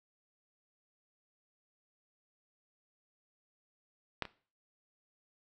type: clicks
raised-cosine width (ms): 0.3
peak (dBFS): -16 / -28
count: 2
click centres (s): 4.223 / 4.253
effects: noise-tail reverb RT60 0.4 s tail -19 dB re dry